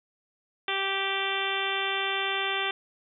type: harmonic tone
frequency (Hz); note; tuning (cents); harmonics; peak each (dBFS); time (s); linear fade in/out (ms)
390.3; G4; -8; 1 / 2 / 3 / 4 / 5 / 6 / 7 / 8 / 9; -35 / -35 / -35 / -35 / -35 / -35 / -35 / -35 / -35; 0.68-2.71; 2
effects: none